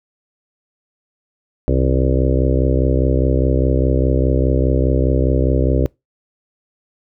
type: harmonic tone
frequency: 64.9 Hz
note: C2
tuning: 13 cents flat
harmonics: 1 / 2 / 4 / 5 / 6 / 7 / 8 / 9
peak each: -16 / -19 / -22 / -23 / -24 / -24 / -25 / -26 dBFS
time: 1.68-5.86 s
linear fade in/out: 0 ms
effects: noise-tail reverb RT60 0.2 s tail -24 dB re dry